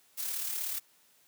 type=noise with amplitude modulation; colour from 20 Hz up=blue; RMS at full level=-33 dBFS; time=0.17-0.8 s; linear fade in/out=20 ms; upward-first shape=sine; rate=36.6 Hz; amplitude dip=45%; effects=white hiss -65 dBFS RMS until 1.27 s + high-pass 100 Hz 12 dB/octave